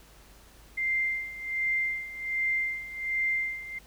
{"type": "tone with tremolo", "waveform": "sine", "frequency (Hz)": 2093, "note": "C7", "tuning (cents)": 0, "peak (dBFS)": -24, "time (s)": [0.77, 3.79], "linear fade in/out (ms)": 10, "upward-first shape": "sine", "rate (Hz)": 1.3, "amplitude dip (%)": 80, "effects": ["added 50 Hz sine -55 dBFS peak until 3.86 s", "pink hiss -56 dBFS RMS until 3.86 s"]}